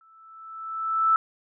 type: tone with exponential growth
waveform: sine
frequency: 1318.5 Hz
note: E6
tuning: in tune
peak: -15 dBFS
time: 0.01-1.16 s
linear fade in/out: 1 ms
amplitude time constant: 250 ms
effects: none